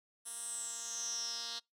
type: tone with band-pass filter sweep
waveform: 10% pulse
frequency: 233.1 Hz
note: A#3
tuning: in tune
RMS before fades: -41 dBFS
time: 0.25-1.6 s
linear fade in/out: 20 ms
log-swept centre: 9800 to 4400 Hz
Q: 8.5
effects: noise-tail reverb RT60 0.2 s tail -26 dB re dry